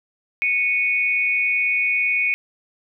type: tone pair together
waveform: sine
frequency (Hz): 2215 / 2477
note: C#7 / D#7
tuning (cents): -2 / -8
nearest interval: major second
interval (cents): 194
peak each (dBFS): -20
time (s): 0.42-2.34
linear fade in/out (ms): 0
effects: none